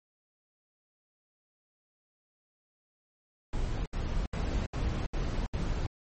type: noise bursts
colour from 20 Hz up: brown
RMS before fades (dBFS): -31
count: 6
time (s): 3.53-5.865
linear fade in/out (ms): 2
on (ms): 330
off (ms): 71
effects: MP3 32 kbps

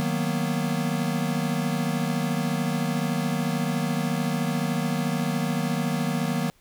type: chord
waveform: square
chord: B major seventh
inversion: first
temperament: equal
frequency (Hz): 155.56 / 185 / 233.1 / 246.9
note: D#3 / F#3 / A#3 / B3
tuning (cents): 0 / 0 / 0 / 0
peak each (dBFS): -29 / -30 / -30 / -32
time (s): 0-6.5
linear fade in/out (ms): 0
effects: pink hiss -61 dBFS RMS until 6.6 s

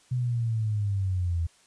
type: linear sweep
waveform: sine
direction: down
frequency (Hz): 126.7 to 81.6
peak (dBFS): -24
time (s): 0.11-1.47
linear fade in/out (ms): 10
effects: white hiss -60 dBFS RMS until 1.66 s + resampled to 22050 Hz

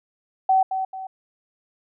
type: tone with echo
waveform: sine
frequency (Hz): 761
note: F#5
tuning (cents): +48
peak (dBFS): -14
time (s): 0.49-0.63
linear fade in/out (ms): 5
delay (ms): 220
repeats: 2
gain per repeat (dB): -8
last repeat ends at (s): 1.07
effects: none

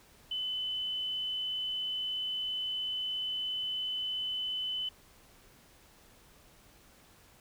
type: tone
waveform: sine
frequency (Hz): 3019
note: F#7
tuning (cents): +34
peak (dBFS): -32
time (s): 0.31-4.89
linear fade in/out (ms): 5
effects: pink hiss -60 dBFS RMS until 7.4 s

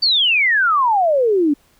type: exponential sweep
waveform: sine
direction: down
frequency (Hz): 4668 to 277.2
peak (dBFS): -12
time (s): 0.02-1.54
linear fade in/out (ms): 10
effects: pink hiss -56 dBFS RMS until 1.79 s

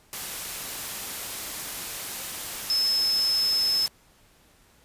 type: tone in noise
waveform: sine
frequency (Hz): 5200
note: E8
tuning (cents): -24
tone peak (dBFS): -21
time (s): 2.7-3.86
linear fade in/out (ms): 0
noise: white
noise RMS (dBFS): -34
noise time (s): 0.13-3.88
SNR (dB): +10
effects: pink hiss -59 dBFS RMS until 4.84 s + resampled to 32000 Hz

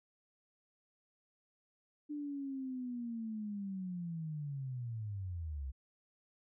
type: linear sweep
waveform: sine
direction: down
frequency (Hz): 298.6 to 63.4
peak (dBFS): -38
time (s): 2.09-5.72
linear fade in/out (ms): 20
effects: none

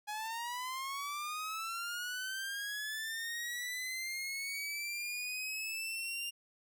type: linear sweep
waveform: sawtooth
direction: up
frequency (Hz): 830.6 to 2805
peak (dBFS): -34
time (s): 0.07-6.31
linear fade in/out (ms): 20
effects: none

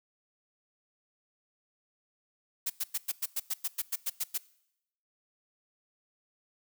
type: noise bursts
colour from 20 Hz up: blue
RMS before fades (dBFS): -31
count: 13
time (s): 2.66-4.38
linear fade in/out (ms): 10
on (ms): 40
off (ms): 100
effects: noise-tail reverb RT60 0.8 s tail -21 dB re dry

